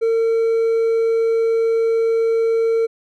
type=tone with hard clipping; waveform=triangle; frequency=454.5 Hz; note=A#4; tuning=44 cents flat; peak=-15 dBFS; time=0.01-2.87 s; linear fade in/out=20 ms; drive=5 dB; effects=none